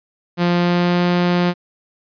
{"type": "tone with pitch glide", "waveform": "sawtooth", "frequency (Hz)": [174.61, 176.54], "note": ["F3", "F3"], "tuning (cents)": [0, 19], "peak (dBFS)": -10, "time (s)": [0.37, 1.54], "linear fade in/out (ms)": 50, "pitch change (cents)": 19, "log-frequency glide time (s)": [0.49, 1.05], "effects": ["resampled to 11025 Hz"]}